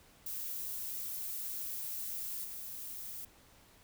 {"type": "noise with level steps", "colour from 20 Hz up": "violet", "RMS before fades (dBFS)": [-40, -44], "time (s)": [0.26, 3.25], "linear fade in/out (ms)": 5, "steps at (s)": 2.44, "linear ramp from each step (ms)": 5, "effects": ["pink hiss -62 dBFS RMS until 3.83 s"]}